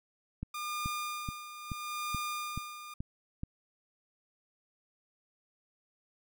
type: click train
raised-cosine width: 5 ms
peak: -24 dBFS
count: 8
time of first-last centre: 0.43-3.434 s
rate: 2.33 Hz
type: tone with tremolo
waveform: sawtooth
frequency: 1209 Hz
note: D6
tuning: 50 cents sharp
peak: -30 dBFS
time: 0.54-2.94 s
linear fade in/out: 5 ms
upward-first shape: sine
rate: 0.76 Hz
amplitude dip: 70%
effects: none